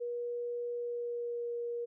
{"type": "tone with pitch glide", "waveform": "sine", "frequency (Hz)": [480.1, 474.3], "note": ["B4", "A#4"], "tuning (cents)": [-49, 30], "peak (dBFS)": -34, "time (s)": [0, 1.86], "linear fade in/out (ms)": 20, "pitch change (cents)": -21, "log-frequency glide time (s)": [0.72, 1.52], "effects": []}